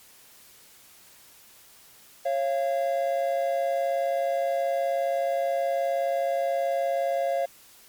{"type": "tone pair together", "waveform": "triangle", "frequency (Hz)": [548, 687], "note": ["C#5", "F5"], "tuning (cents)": [-20, -29], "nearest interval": "major third", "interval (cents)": 391, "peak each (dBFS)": -24, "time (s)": [2.25, 7.46], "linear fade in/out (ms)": 10, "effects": ["white hiss -53 dBFS RMS until 7.88 s", "MP3 96 kbps"]}